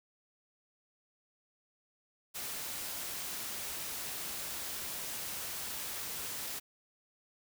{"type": "noise", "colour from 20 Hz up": "white", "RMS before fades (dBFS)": -40, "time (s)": [2.34, 6.6], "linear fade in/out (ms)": 20, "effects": []}